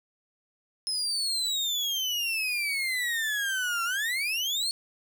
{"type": "exponential two-way sweep", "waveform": "35% pulse", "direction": "down then up", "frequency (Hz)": [5180, 1353, 4427], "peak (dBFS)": -25, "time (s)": [0.87, 4.71], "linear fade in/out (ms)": 0, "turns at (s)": 3.84, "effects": ["11-bit"]}